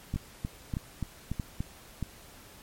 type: two click trains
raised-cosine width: 5 ms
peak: -19 / -19 dBFS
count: 4 / 6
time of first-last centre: 0.14-2.027 / 0.16-1.605 s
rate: 1.59 / 3.46 Hz
effects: pink hiss -52 dBFS RMS until 2.62 s + MP3 64 kbps